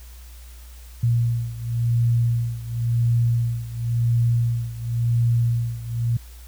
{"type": "beating tone pair", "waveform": "sine", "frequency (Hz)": [117.5, 118.44], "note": ["A#2", "A#2"], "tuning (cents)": [14, 28], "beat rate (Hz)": 0.94, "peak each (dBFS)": [-20, -23], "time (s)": [1.03, 6.17], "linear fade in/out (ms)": 5, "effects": ["added 60 Hz sine -39 dBFS peak until 6.47 s", "white hiss -50 dBFS RMS until 6.47 s"]}